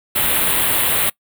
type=band-stop noise; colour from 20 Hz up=white; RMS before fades=-17 dBFS; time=0.15-1.1 s; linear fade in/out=10 ms; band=3800 to 8700 Hz; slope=48 dB/octave; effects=noise-tail reverb RT60 0.1 s tail -23 dB re dry